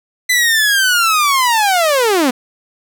sawtooth linear sweep, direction down, 2019 to 236.4 Hz, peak -7 dBFS, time 0.29-2.31 s, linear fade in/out 10 ms, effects none

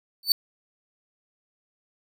45% pulse tone with exponential growth, 4516 Hz, C#8, 31 cents sharp, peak -11 dBFS, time 0.23-0.32 s, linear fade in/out 1 ms, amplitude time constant 19 ms, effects none

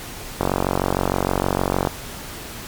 click train, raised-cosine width 1 ms, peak -4 dBFS, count 69, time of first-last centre 0.41-1.872 s, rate 46.5 Hz, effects pink hiss -34 dBFS RMS until 2.67 s + MP3 96 kbps

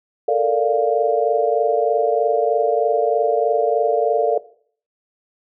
sine chord, Bb major seventh, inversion third, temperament equal with one note detuned, 440 / 463.2 / 587.3 / 698.5 Hz, A4 / Bb4 / D5 / F5, 0 / -11 / 0 / 0 cents, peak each -20 dBFS, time 0.28-4.38 s, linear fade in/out 5 ms, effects noise-tail reverb RT60 0.5 s tail -17 dB re dry

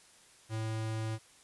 square tone, 110.6 Hz, A2, 9 cents sharp, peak -34 dBFS, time 0.49-1.19 s, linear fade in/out 50 ms, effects white hiss -60 dBFS RMS until 1.43 s + resampled to 24000 Hz

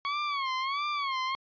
sawtooth tone with vibrato, 1108.7 Hz, C#6, in tune, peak -25 dBFS, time 0.05-1.35 s, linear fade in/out 0 ms, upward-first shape sine, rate 1.5 Hz, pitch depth 120 cents each way, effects resampled to 11025 Hz

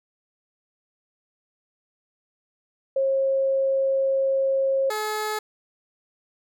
sine / 15% pulse tone pair in turn, 539 / 427.7 Hz, C#5 / A4, -49 / -49 cents, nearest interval major third, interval 400 cents, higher first, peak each -19 dBFS, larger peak neither, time 2.96-4.9 / 4.9-5.39 s, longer first, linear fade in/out 5 ms, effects none

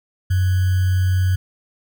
sine tone with sample-and-hold, 92.4 Hz, F#2, 2 cents flat, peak -14 dBFS, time 0.3-1.36 s, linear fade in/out 10 ms, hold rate 1575 Hz, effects none

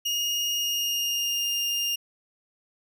30% pulse tone with pitch glide, 2855 to 2812 Hz, F7 to F7, +37 to +11 cents, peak -22 dBFS, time 0.05-1.96 s, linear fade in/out 10 ms, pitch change -26 cents, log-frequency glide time 0.56-1.49 s, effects none

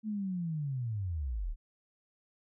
sine linear sweep, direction down, 220.7 to 30.87 Hz, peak -32 dBFS, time 0.03-1.56 s, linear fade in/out 50 ms, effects none

